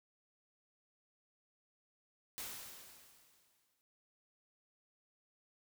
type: noise with exponential decay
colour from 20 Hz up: white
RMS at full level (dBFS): -43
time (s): 2.38-3.81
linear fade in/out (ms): 0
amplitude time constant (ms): 310
effects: noise-tail reverb RT60 0.7 s tail -26 dB re dry